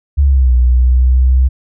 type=linear two-way sweep; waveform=sine; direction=down then up; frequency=72.2 to 61.2 to 64.8 Hz; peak=-6 dBFS; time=0.17-1.49 s; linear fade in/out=20 ms; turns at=0.54 s; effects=none